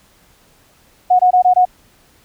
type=tone bursts; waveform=sine; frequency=729 Hz; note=F#5; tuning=26 cents flat; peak=-7 dBFS; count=5; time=1.1-1.653 s; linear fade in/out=10 ms; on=93 ms; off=22 ms; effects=pink hiss -52 dBFS RMS until 2.24 s